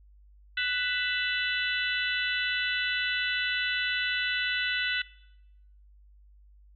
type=harmonic tone with a mistuned harmonic; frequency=495.9 Hz; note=B4; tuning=7 cents sharp; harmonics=3 / 4 / 5 / 6 / 7 / 8; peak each=-30 / -32 / -34 / -36 / -37 / -38 dBFS; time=0.57-5.02 s; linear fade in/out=5 ms; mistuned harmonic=5; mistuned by=+110 cents; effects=noise-tail reverb RT60 0.9 s tail -22 dB re dry + added 50 Hz sine -53 dBFS peak until 6.75 s